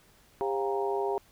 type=harmonic tone with a mistuned harmonic; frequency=133.6 Hz; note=C3; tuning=36 cents sharp; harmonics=3 / 4 / 5 / 6 / 7; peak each=-29 / -39 / -35 / -37 / -35 dBFS; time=0.41-1.18 s; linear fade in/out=0 ms; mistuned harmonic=5; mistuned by=+82 cents; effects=pink hiss -61 dBFS RMS until 1.31 s